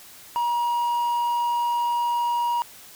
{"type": "tone with quantisation", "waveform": "triangle", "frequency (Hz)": 953, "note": "A#5", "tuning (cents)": 38, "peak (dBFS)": -19, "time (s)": [0.36, 2.62], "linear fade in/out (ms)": 0, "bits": 8, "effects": ["white hiss -46 dBFS RMS until 2.95 s"]}